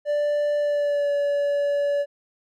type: tone with pitch glide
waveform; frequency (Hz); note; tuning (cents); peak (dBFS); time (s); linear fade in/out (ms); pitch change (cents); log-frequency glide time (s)
triangle; 587.3 to 572.9; D5 to D5; 0 to -43; -18; 0.05-2.06; 50; -43; 0.58-1.12
effects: none